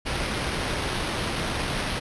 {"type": "noise with sample-and-hold", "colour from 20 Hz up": "pink", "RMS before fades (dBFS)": -28, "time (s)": [0.05, 2], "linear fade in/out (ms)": 20, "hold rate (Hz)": 7350, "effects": ["resampled to 24000 Hz"]}